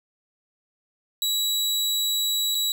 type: tone with dropouts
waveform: sawtooth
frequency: 3900 Hz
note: B7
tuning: 23 cents flat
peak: -19 dBFS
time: 1.22-2.72 s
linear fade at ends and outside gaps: 1 ms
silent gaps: 2.547-2.551 s
effects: none